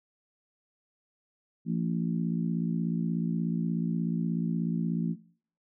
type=harmonic tone with a mistuned harmonic; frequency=56.6 Hz; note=A1; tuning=50 cents sharp; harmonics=3 / 4 / 5 / 6; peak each=-29 / -30 / -38 / -44 dBFS; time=1.65-5.16 s; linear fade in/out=50 ms; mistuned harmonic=6; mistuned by=+37 cents; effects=noise-tail reverb RT60 0.5 s tail -18 dB re dry